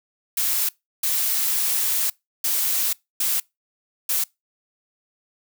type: noise bursts at uneven times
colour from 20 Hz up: blue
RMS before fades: -22 dBFS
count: 5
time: 0.37-0.69 / 1.03-2.1 / 2.44-2.93 / 3.2-3.4 / 4.09-4.24 s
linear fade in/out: 5 ms
effects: noise-tail reverb RT60 0.2 s tail -24 dB re dry